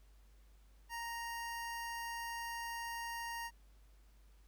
25% pulse tone, 932.3 Hz, A#5, in tune, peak -37 dBFS, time 0.89-3.51 s, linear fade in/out 50 ms, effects added 50 Hz sine -60 dBFS peak until 4.47 s + pink hiss -73 dBFS RMS until 4.47 s

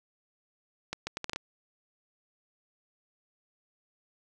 accelerating click train, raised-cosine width 0.2 ms, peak -16 dBFS, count 7, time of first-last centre 0.93-1.36 s, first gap 140 ms, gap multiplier 0.72, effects none

